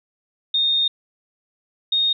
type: tone pair in turn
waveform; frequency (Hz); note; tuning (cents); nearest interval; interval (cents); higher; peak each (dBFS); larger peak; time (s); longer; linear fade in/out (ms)
sine; 3678 / 3706; A#7 / A#7; -24 / -11; unison; 13; second; -16; neither; 0.54-0.88 / 1.92-2.13; first; 5
effects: none